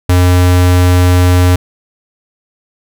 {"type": "tone", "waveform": "square", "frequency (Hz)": 90, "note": "F#2", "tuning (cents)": -47, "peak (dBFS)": -6, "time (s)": [0.09, 1.56], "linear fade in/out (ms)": 5, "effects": []}